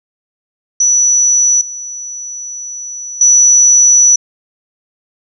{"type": "tone with level steps", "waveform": "sine", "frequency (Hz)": 5920, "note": "F#8", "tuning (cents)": 0, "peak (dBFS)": [-7, -22, -4], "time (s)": [0.8, 4.16], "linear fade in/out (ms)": 5, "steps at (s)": [1.61, 3.21], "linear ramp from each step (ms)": 2, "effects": []}